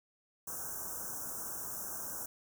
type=band-stop noise; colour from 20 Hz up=white; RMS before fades=-41 dBFS; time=0.47-2.26 s; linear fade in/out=5 ms; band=1600 to 5600 Hz; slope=96 dB/octave; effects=none